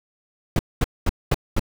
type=noise bursts; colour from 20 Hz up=brown; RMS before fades=-18 dBFS; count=5; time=0.56-1.595 s; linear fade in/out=2 ms; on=31 ms; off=220 ms; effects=none